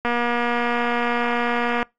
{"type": "click train", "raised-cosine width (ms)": 0.5, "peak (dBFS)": -8, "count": 426, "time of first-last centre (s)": [0.05, 1.828], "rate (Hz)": 239, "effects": ["noise-tail reverb RT60 0.2 s tail -25 dB re dry", "AAC 64 kbps"]}